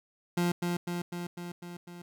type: tone with echo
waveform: 30% pulse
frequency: 174.61 Hz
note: F3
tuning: in tune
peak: -23 dBFS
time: 0.37-0.52 s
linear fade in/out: 5 ms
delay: 250 ms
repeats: 6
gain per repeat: -3 dB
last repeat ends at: 2.02 s
effects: none